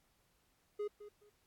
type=tone with echo; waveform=triangle; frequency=415.3 Hz; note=G#4; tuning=in tune; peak=-34 dBFS; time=0.79-0.88 s; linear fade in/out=10 ms; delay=210 ms; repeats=2; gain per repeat=-13 dB; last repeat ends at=1.3 s; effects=pink hiss -75 dBFS RMS until 1.46 s + AAC 64 kbps